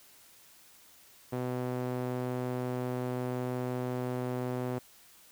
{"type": "tone with band-pass filter", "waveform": "sawtooth", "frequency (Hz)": 125.6, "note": "B2", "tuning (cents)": 30, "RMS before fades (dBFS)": -34, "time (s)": [1.32, 4.79], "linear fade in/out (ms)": 10, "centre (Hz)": 430, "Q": 0.73, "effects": ["white hiss -58 dBFS RMS until 5.31 s"]}